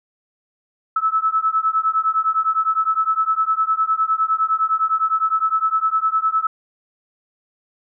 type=beating tone pair; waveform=sine; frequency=1300 / 1309.8 Hz; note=E6 / E6; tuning=-24 / -11 cents; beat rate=9.8 Hz; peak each=-19 / -19 dBFS; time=0.96-6.47 s; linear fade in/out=5 ms; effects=none